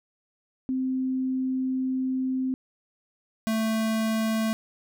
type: tone pair in turn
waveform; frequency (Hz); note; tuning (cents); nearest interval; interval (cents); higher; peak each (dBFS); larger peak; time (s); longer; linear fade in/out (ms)
sine / square; 260 / 221.3; C4 / A3; -11 / +10; minor third; 279; first; -24; neither; 0.69-2.54 / 3.47-4.53; first; 0
effects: none